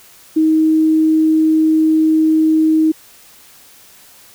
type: tone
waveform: sine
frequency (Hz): 315.5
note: D#4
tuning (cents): +24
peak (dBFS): -9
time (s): 0.36-2.92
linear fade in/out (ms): 10
effects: white hiss -44 dBFS RMS until 4.34 s